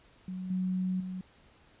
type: tone with level steps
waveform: sine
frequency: 185 Hz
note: F#3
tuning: in tune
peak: -35 / -28 / -35 dBFS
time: 0.28-1.21 s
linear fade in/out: 2 ms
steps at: 0.5 / 1 s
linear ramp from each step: 5 ms
effects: pink hiss -61 dBFS RMS until 1.8 s + resampled to 8000 Hz